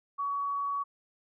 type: tone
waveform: sine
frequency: 1128 Hz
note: C#6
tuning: 30 cents sharp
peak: -29 dBFS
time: 0.18-0.84 s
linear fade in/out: 20 ms
effects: none